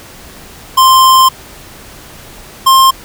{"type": "tone pair in turn", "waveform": "square", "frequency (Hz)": [1047, 1059.2], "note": ["C6", "C6"], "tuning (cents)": [1, 21], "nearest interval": "unison", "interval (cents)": 20, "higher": "second", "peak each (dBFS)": -4, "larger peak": "neither", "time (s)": [[0.77, 1.29], [2.66, 2.91]], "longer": "first", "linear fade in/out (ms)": 10, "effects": ["pink hiss -34 dBFS RMS until 3.04 s"]}